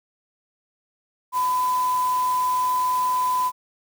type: tone in noise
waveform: sine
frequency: 1005 Hz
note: B5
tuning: 30 cents sharp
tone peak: -19 dBFS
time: 1.32-3.52 s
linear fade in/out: 50 ms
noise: white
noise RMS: -37 dBFS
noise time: 1.32-3.52 s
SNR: +15 dB
effects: none